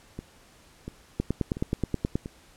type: two click trains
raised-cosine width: 3 ms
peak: -22 / -12 dBFS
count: 4 / 10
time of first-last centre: 0.19-2.259 / 1.2-2.155 s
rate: 1.45 / 9.42 Hz
effects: pink hiss -56 dBFS RMS until 2.56 s + low-pass 11000 Hz 12 dB/octave